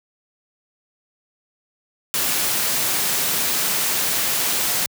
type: noise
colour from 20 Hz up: white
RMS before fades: -21 dBFS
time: 2.14-4.86 s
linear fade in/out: 0 ms
effects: high-pass 100 Hz 12 dB/octave